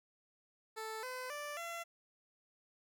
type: tone with pitch steps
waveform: 15% pulse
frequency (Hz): 440 / 508.4 / 587.3 / 678.6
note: A4 / C5 / D5 / F5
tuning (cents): 0 / -50 / 0 / -50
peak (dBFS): -35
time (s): 0.76-1.84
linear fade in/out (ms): 20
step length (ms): 270
effects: none